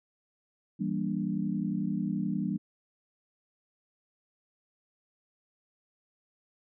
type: chord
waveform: sine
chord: E half-diminished seventh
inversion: none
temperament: equal with one note detuned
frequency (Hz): 164.81 / 196 / 235.5 / 293.7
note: E3 / G3 / Bb3 / D4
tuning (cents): 0 / 0 / +18 / 0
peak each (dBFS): -35 / -31 / -35 / -36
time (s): 0.79-2.58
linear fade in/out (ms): 20
effects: none